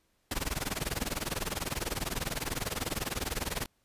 pink noise with tremolo, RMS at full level -30 dBFS, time 0.31-3.66 s, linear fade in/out 2 ms, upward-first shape triangle, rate 20 Hz, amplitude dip 100%, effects pink hiss -73 dBFS RMS until 3.84 s + resampled to 32000 Hz

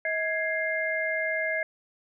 sine tone cluster, 637 / 1660 / 2106 Hz, D#5 / G#6 / C7, +41 / -1 / +11 cents, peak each -30 dBFS, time 0.05-1.63 s, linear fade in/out 2 ms, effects none

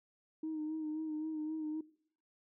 sine tone with vibrato, 311.1 Hz, D#4, in tune, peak -35 dBFS, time 0.43-1.81 s, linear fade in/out 5 ms, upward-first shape sine, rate 3.8 Hz, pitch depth 35 cents each way, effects noise-tail reverb RT60 0.6 s tail -20 dB re dry + tanh soft clip ceiling -32 dBFS

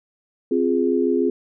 sine chord, F minor, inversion second, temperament equal, 261.6 / 349.2 / 415.3 Hz, C4 / F4 / Ab4, 0 / 0 / 0 cents, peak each -21 dBFS, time 0.51-1.3 s, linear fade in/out 5 ms, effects none

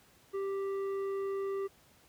triangle tone with tanh clipping, 392 Hz, G4, in tune, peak -34 dBFS, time 0.33-1.68 s, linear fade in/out 20 ms, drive 13 dB, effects pink hiss -63 dBFS RMS until 2.08 s + high-pass 60 Hz 12 dB/octave

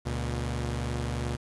sawtooth tone pair together, 71.11 / 119.6 Hz, C#2 / A#2, +45 / +45 cents, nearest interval major sixth, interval 900 cents, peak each -28 / -28 dBFS, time 0.05-1.37 s, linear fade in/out 20 ms, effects resampled to 24000 Hz + 9-bit

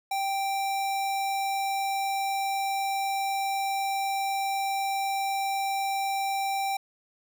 square tone, 784 Hz, G5, in tune, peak -27 dBFS, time 0.11-6.77 s, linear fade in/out 5 ms, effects none

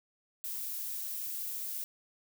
violet noise, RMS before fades -38 dBFS, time 0.44-1.84 s, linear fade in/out 0 ms, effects none

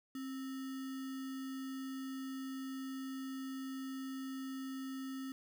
sine tone with sample-and-hold, 265.9 Hz, C4, 28 cents sharp, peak -40 dBFS, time 0.15-5.32 s, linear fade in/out 2 ms, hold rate 1575 Hz, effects none

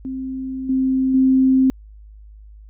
sine tone with level steps, 262.5 Hz, C4, 6 cents sharp, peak -24 / -15 / -11 dBFS, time 0.05-1.7 s, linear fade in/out 0 ms, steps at 0.69 / 1.14 s, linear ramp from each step 5 ms, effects added 52 Hz sine -39 dBFS peak until 2.69 s

